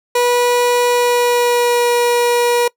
30% pulse tone with pitch glide, 487 to 480.9 Hz, B4 to B4, -24 to -46 cents, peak -9 dBFS, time 0.15-2.68 s, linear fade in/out 5 ms, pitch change -22 cents, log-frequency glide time 0.87-1.9 s, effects noise-tail reverb RT60 0.1 s tail -23 dB re dry

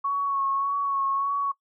sine tone with vibrato, 1108.7 Hz, C#6, in tune, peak -23 dBFS, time 0.04-1.52 s, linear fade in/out 10 ms, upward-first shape sine, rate 1.7 Hz, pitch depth 26 cents each way, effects noise-tail reverb RT60 0.1 s tail -20 dB re dry

